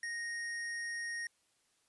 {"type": "tone", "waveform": "square", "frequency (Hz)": 1864.7, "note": "A#6", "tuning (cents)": 0, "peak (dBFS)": -38, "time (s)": [0.03, 1.27], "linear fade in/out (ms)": 2, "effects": ["white hiss -74 dBFS RMS until 1.88 s", "resampled to 24000 Hz"]}